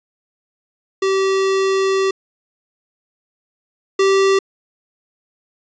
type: tone pair in turn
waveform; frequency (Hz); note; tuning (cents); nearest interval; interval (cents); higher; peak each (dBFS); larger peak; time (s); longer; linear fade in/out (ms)
square; 385.9 / 389; G4 / G4; -27 / -13; unison; 14; second; -15 / -12; second; 1.02-2.11 / 3.99-4.39; first; 5
effects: resampled to 16000 Hz + 9-bit